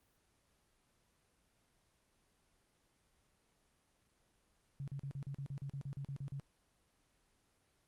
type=tone bursts; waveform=sine; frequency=138.59 Hz; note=C#3; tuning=in tune; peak=-40 dBFS; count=14; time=4.8-6.398 s; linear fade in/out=0 ms; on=77 ms; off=40 ms; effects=pink hiss -75 dBFS RMS until 7.87 s + Opus 24 kbps